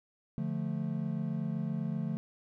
triangle chord, D minor, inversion none, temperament equal, 146.83 / 174.61 / 220 Hz, D3 / F3 / A3, 0 / 0 / 0 cents, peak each -34 dBFS, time 0.38-2.17 s, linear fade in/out 0 ms, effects none

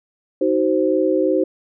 sine chord, C diminished, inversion first, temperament just, 314 / 376.7 / 523.3 Hz, Eb4 / Gb4 / C5, +16 / +31 / 0 cents, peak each -19 dBFS, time 0.41-1.44 s, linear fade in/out 5 ms, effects none

